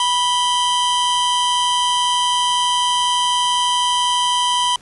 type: tone pair together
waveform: 45% pulse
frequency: 982 / 3118 Hz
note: B5 / G7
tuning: -10 / -10 cents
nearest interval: octave + minor sixth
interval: 2000 cents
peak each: -17 / -19 dBFS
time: 0-4.76 s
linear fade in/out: 2 ms
effects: pink hiss -48 dBFS RMS until 4.81 s + resampled to 24000 Hz

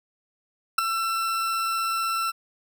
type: tone with ADSR envelope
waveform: 40% pulse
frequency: 1342 Hz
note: E6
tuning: 31 cents sharp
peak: -12 dBFS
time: 0.78-2.32 s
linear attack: 7 ms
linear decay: 5 ms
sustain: -11 dB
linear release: 26 ms
effects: none

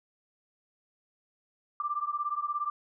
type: beating tone pair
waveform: sine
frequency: 1174.7 / 1191.7 Hz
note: D6 / D6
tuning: 0 / +25 cents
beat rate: 17 Hz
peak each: -32 / -33 dBFS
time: 1.8-2.7 s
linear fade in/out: 2 ms
effects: none

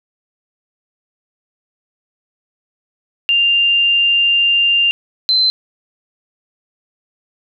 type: tone pair in turn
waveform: sine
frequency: 2793 / 4076 Hz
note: F7 / C8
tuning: -1 / -46 cents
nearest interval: perfect fifth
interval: 655 cents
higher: second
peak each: -10 dBFS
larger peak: neither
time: 3.29-4.91 / 5.29-5.5 s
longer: first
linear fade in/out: 0 ms
effects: none

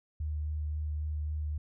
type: tone with vibrato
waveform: sine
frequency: 75.9 Hz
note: D#2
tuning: 42 cents flat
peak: -31 dBFS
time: 0.2-1.58 s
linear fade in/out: 5 ms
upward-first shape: sine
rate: 3.7 Hz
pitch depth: 14 cents each way
effects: none

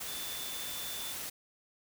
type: tone in noise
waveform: sine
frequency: 3520 Hz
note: A7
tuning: in tune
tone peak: -43 dBFS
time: 0.07-1.13 s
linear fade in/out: 10 ms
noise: white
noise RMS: -40 dBFS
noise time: 0-1.3 s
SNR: -6 dB
effects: none

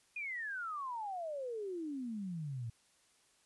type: exponential sweep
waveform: sine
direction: down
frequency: 2489 to 110.4 Hz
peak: -38 dBFS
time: 0.16-2.7 s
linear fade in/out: 5 ms
effects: white hiss -70 dBFS RMS until 3.45 s + resampled to 24000 Hz

